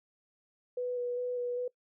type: tone with vibrato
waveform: sine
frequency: 491.4 Hz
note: B4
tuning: 9 cents flat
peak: -31 dBFS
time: 0.77-1.68 s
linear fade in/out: 5 ms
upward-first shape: square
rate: 2.5 Hz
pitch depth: 12 cents each way
effects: noise-tail reverb RT60 0.1 s tail -22 dB re dry